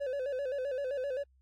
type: tone with vibrato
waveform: triangle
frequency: 538 Hz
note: C5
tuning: 48 cents sharp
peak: -30 dBFS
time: 0-1.24 s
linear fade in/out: 20 ms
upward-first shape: square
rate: 7.7 Hz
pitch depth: 91 cents each way
effects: added 65 Hz sine -63 dBFS peak until 1.41 s + AAC 64 kbps